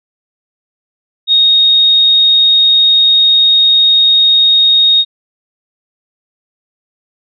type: tone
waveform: sine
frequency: 3729 Hz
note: A#7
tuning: in tune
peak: -5 dBFS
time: 1.27-5.05 s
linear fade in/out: 50 ms
effects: none